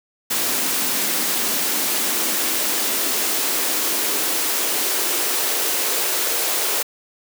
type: noise with high-pass filter sweep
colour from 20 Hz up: white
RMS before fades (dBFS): -21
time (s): 0.3-6.83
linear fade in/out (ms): 10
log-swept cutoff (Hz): 220 to 430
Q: 2.1
effects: none